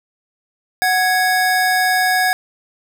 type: tone pair together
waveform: square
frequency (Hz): 740 / 1662.9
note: F#5 / G#6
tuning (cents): 0 / +2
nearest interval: octave + major second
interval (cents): 1402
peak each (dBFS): -17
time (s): 0.82-2.33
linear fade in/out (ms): 0
effects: none